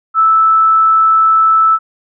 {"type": "tone", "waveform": "sine", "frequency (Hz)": 1314, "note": "E6", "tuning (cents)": -6, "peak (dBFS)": -6, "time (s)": [0.14, 1.79], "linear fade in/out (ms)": 50, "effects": []}